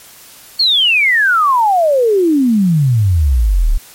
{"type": "exponential sweep", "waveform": "sine", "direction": "down", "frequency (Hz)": [4435, 32.7], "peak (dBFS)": -8, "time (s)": [0.59, 3.78], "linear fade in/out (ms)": 10, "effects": ["white hiss -39 dBFS RMS until 3.94 s", "MP3 64 kbps"]}